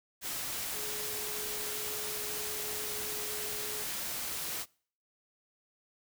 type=tone in noise; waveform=sine; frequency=423 Hz; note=G#4; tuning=32 cents sharp; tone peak=-44 dBFS; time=0.73-3.86 s; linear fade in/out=50 ms; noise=white; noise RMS=-37 dBFS; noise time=0.21-4.66 s; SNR=-10 dB; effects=noise-tail reverb RT60 0.5 s tail -25 dB re dry